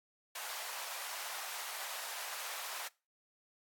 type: high-pass noise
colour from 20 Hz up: pink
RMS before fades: -43 dBFS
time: 0.35-2.88 s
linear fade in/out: 5 ms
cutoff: 710 Hz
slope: 24 dB/octave
effects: noise-tail reverb RT60 0.3 s tail -22 dB re dry + AAC 64 kbps